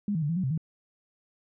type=tone with pitch steps; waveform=sine; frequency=205 / 161.1 / 145.9 / 166.9 / 186 / 130.9 / 159.5 Hz; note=G#3 / E3 / D3 / E3 / F#3 / C3 / D#3; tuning=-22 / -39 / -11 / +22 / +9 / +1 / +43 cents; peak=-25 dBFS; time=0.08-0.577 s; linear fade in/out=2 ms; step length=71 ms; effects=none